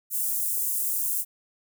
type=high-pass noise; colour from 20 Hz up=white; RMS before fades=-27 dBFS; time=0.1-1.25 s; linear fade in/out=50 ms; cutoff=8300 Hz; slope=24 dB/octave; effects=none